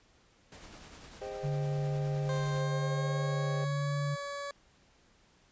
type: noise with tremolo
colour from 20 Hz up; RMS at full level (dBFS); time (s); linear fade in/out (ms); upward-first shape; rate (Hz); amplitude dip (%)
pink; -49; 0.52-2.61; 0; triangle; 9.9; 40
type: chord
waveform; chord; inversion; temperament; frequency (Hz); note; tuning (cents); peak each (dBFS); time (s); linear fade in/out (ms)
triangle; Ab major seventh; none; equal with one note detuned; 405.6 / 523.3 / 622.3 / 784; Ab4 / C5 / Eb5 / G5; -41 / 0 / 0 / 0; -40 / -40 / -43 / -44; 1.21-3.65; 10
type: tone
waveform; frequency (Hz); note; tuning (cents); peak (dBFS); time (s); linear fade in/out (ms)
sine; 144.3; D3; -30; -30; 1.43-4.16; 20
type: tone with pitch glide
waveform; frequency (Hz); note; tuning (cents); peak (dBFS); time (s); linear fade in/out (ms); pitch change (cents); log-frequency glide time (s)
20% pulse; 526 to 567; C5 to C#5; +9 to +39; -32; 2.29-4.51; 2; +130; 2.52-3.96
effects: pink hiss -65 dBFS RMS until 5.51 s + resampled to 16000 Hz